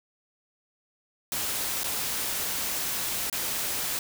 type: noise with dropouts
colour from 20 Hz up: white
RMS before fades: -30 dBFS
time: 1.32-3.99 s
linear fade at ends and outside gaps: 1 ms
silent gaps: 1.834-1.842 / 3.299-3.327 s
effects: none